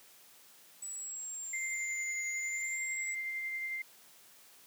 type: exponential two-way sweep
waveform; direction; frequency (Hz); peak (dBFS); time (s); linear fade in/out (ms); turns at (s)
sine; down then up; 7902 to 6790 to 7870; -39; 0.82-3.15; 5; 2.29
type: tone with tremolo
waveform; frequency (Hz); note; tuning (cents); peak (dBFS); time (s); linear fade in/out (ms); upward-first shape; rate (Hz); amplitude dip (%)
sine; 2093; C7; 0; -34; 1.53-3.82; 5; sine; 11; 25
effects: white hiss -59 dBFS RMS until 4.66 s + high-pass 150 Hz 12 dB/octave